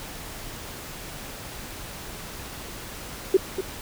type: tone with echo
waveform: sine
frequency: 380.8 Hz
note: F#4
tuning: 50 cents sharp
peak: -12 dBFS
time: 3.34-3.37 s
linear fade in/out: 5 ms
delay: 240 ms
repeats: 1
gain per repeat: -11 dB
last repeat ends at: 3.61 s
effects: pink hiss -38 dBFS RMS until 3.81 s